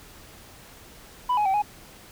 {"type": "tone with pitch steps", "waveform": "sine", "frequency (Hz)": [992, 838, 770, 832], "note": ["B5", "G#5", "G5", "G#5"], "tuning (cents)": [7, 15, -31, 3], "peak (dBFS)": -17, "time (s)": [1.29, 1.622], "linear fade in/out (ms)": 10, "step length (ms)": 83, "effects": ["tanh soft clip ceiling -19 dBFS", "pink hiss -48 dBFS RMS until 2.11 s"]}